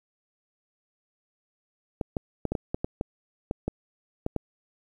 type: clicks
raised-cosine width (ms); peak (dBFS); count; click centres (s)
2; -14; 12; 2.012 / 2.168 / 2.453 / 2.52 / 2.552 / 2.745 / 2.845 / 3.011 / 3.511 / 3.68 / 4.264 / 4.363
effects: 9-bit